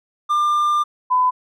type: tone pair in turn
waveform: triangle / sine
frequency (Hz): 1196 / 1005.7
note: D6 / B5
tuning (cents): +31 / +31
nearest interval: minor third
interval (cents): 300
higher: first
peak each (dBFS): -13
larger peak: neither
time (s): 0.29-0.84 / 1.1-1.31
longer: first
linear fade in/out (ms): 20
effects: none